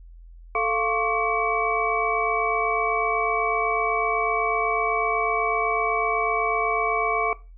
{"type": "tone cluster", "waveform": "sine", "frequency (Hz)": [440.5, 696, 1084, 1152, 2281], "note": ["A4", "F5", "C#6", "D6", "C#7"], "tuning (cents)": [2, -6, -39, -34, 49], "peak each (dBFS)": -27, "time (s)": [0.55, 7.33], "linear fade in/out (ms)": 2, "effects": ["noise-tail reverb RT60 0.3 s tail -19 dB re dry", "added 42 Hz sine -42 dBFS peak until 7.57 s"]}